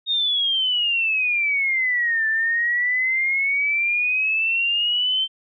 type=exponential two-way sweep; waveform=sine; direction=down then up; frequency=3728 to 1760 to 3117 Hz; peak=-18 dBFS; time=0.06-5.28 s; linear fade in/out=50 ms; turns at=2.27 s; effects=none